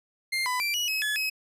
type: tone with pitch steps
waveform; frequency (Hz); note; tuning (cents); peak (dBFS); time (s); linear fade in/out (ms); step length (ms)
30% pulse; 2107 / 1000 / 2352 / 2917 / 2563 / 1708 / 2555; C7 / B5 / D7 / F#7 / E7 / G#6 / D#7; +12 / +21 / +2 / -25 / -49 / +48 / +45; -23; 0.32-1.3; 10; 140
effects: resampled to 32000 Hz